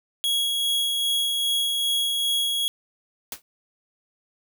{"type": "tone with tremolo", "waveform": "45% pulse", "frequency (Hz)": 3322, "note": "G#7", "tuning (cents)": 0, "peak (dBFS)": -20, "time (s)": [0.24, 2.68], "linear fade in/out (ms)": 0, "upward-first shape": "sine", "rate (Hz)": 2.5, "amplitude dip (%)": 25}
{"type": "noise with exponential decay", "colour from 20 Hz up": "white", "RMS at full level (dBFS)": -28, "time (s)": [3.32, 3.42], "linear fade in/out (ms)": 2, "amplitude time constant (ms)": 21}
{"effects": []}